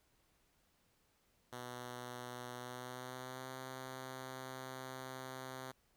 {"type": "tone with pitch glide", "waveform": "5% pulse", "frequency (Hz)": [123.47, 130.21], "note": ["B2", "C3"], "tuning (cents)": [0, -8], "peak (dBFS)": -34, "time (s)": [1.52, 5.72], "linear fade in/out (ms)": 10, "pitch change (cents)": 92, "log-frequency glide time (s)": [2.55, 3.5], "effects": ["pink hiss -75 dBFS RMS until 5.96 s"]}